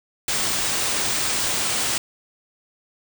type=band-stop noise; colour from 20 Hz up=white; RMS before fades=-23 dBFS; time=0.28-1.98 s; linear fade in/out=2 ms; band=10000 to 16000 Hz; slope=96 dB/octave; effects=none